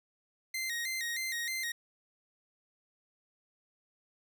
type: tone with vibrato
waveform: sawtooth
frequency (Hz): 1975.5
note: B6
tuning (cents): 0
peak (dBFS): -30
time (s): 0.54-1.72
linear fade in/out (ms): 5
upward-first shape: square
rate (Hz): 3.2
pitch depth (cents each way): 88
effects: none